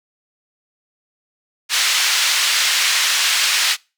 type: band-pass noise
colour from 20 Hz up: white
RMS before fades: -17 dBFS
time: 1.69-3.77 s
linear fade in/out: 50 ms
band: 1600 to 4900 Hz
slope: 12 dB/octave
effects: noise-tail reverb RT60 0.3 s tail -25 dB re dry